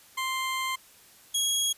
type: tone pair in turn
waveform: 20% pulse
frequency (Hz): 1048 / 3309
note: C6 / G#7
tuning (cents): +2 / -7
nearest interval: octave + minor sixth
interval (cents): 1991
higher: second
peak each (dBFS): -23 / -19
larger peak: second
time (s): 0.17-0.76 / 1.34-1.73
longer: first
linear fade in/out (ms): 10
effects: white hiss -55 dBFS RMS until 1.77 s + resampled to 32000 Hz